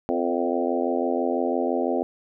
harmonic tone with a mistuned harmonic, 86 Hz, F2, 26 cents flat, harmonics 3 / 4 / 5 / 6 / 7 / 8 / 9, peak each -27 / -28 / -29 / -30 / -30 / -31 / -32 dBFS, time 0.09-2.03 s, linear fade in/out 0 ms, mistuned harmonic 5, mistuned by +27 cents, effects none

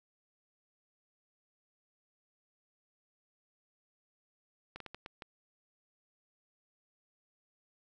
slowing click train, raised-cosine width 0.3 ms, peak -28 dBFS, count 6, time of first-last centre 4.76-5.222 s, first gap 43 ms, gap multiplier 1.39, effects none

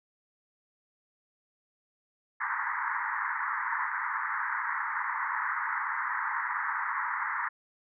pink band-pass noise, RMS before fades -32 dBFS, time 2.4-7.49 s, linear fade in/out 10 ms, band 890 to 2000 Hz, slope 96 dB/octave, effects none

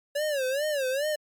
square tone with vibrato, 561 Hz, C#5, 21 cents sharp, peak -26 dBFS, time 0.15-1.16 s, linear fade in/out 10 ms, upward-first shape sine, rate 2.4 Hz, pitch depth 160 cents each way, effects MP3 96 kbps

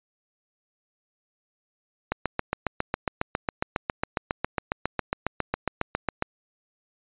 click train, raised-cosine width 0.5 ms, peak -9 dBFS, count 31, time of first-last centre 2.12-6.224 s, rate 7.31 Hz, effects resampled to 8000 Hz

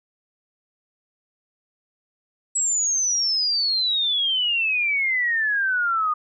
sine exponential sweep, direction down, 7830 to 1216 Hz, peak -19 dBFS, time 2.55-6.14 s, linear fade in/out 10 ms, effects none

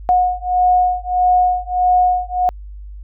sine beating tone pair, 725 / 726.6 Hz, F#5 / F#5, -35 / -32 cents, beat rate 1.6 Hz, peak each -15 dBFS, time 0.09-2.49 s, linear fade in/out 0 ms, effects added 50 Hz sine -30 dBFS peak until 3.03 s

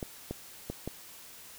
clicks, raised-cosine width 2 ms, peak -21 dBFS, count 4, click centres 0.028 / 0.31 / 0.7 / 0.876 s, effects white hiss -50 dBFS RMS until 1.58 s

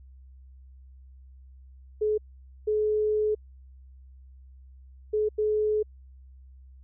sine tone bursts at uneven times, 426.3 Hz, G#4, 45 cents sharp, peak -22 dBFS, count 4, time 2.01-2.18 / 2.67-3.35 / 5.13-5.29 / 5.38-5.83 s, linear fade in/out 10 ms, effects added 65 Hz sine -47 dBFS peak until 6.83 s

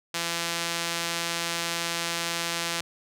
sawtooth tone with band-pass filter, 169.1 Hz, E3, 44 cents sharp, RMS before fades -30 dBFS, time 0.14-2.81 s, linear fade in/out 5 ms, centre 5000 Hz, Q 0.59, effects none

